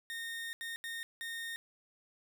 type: tone bursts at uneven times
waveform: 30% pulse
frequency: 1840 Hz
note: A#6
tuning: 23 cents flat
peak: -36 dBFS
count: 4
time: 0.1-0.53 / 0.61-0.76 / 0.84-1.03 / 1.21-1.56 s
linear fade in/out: 0 ms
effects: none